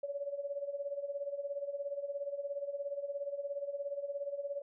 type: tone with tremolo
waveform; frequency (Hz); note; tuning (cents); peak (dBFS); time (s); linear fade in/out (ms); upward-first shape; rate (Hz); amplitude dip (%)
sine; 566; C#5; +36; -33; 0.03-4.62; 5; sine; 17; 75
effects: none